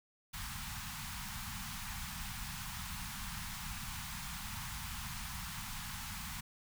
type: band-stop noise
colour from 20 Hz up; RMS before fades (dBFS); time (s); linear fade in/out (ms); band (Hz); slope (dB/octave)
pink; -43; 0.33-6.41; 10; 220 to 820; 48
effects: none